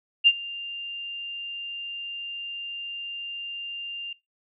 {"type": "tone with ADSR envelope", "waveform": "sine", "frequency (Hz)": 2794, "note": "F7", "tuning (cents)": 0, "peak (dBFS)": -10, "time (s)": [0.24, 4.13], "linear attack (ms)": 30, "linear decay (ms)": 47, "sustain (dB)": -22, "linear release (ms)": 4, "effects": ["noise-tail reverb RT60 0.2 s tail -20 dB re dry"]}